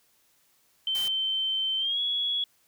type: tone with pitch glide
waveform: sine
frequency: 3098 to 3359 Hz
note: G7 to G#7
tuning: -21 to +19 cents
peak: -25 dBFS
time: 0.87-2.44 s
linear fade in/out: 2 ms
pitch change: +140 cents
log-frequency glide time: 1.78-2 s
type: noise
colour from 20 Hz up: white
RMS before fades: -39 dBFS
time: 0.95-1.08 s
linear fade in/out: 0 ms
effects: white hiss -66 dBFS RMS until 2.67 s